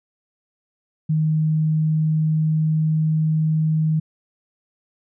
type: tone with pitch glide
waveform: sine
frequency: 156.1 to 157 Hz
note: D#3 to D#3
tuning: +6 to +16 cents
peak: -16 dBFS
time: 1.09-4 s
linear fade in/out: 10 ms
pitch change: +10 cents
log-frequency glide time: 1.37-3.57 s
effects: none